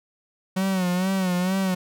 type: tone with vibrato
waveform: 45% pulse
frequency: 185.3 Hz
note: F#3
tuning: 3 cents sharp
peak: -21 dBFS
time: 0.56-1.75 s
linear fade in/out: 10 ms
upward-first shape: sine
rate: 2.2 Hz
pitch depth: 72 cents each way
effects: none